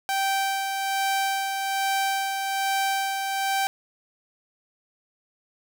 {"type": "tone with tremolo", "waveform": "sawtooth", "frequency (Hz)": 780, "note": "G5", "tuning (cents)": -9, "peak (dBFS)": -18, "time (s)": [0.09, 3.67], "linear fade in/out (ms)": 0, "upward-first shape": "sine", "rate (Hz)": 1.2, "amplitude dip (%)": 40, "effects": ["8-bit"]}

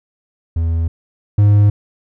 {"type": "tone pair in turn", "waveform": "triangle", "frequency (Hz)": [82.41, 103.05], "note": ["E2", "G#2"], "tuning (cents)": [0, -13], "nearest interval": "major third", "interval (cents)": 387, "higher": "second", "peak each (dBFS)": [-12, -5], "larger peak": "second", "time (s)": [[0.56, 0.88], [1.38, 1.7]], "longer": "neither", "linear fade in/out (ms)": 5, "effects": []}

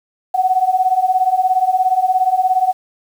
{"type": "beating tone pair", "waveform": "sine", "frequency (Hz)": [735, 752], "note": ["F#5", "F#5"], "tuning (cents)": [-12, 28], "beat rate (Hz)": 17, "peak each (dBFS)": [-16, -14], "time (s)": [0.34, 2.73], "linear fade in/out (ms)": 10, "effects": ["7-bit"]}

